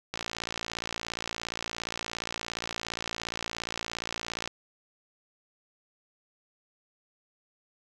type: click train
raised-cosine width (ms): 0.2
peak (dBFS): -15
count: 249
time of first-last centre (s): 0.14-4.476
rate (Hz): 57.2
effects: none